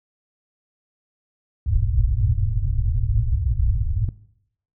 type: low-pass noise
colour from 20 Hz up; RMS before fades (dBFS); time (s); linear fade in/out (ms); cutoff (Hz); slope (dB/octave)
white; -20; 1.66-4.09; 2; 120; 96
effects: noise-tail reverb RT60 0.7 s tail -19 dB re dry